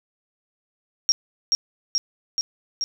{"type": "tone with echo", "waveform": "sine", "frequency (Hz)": 5588, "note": "F8", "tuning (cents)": 0, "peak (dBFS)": -14, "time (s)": [1.09, 1.12], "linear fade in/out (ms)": 0, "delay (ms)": 430, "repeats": 4, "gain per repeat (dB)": -2, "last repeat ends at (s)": 2.84, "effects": []}